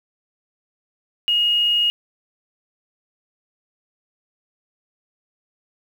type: tone with quantisation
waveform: sine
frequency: 2869 Hz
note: F7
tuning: 46 cents sharp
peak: -15 dBFS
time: 1.28-1.9 s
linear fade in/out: 0 ms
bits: 7
effects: none